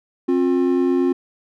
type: tone pair together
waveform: triangle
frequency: 266.7 / 356.2 Hz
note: C4 / F4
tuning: +33 / +34 cents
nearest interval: perfect fourth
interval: 501 cents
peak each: -16 dBFS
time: 0.28-1.13 s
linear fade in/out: 10 ms
effects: none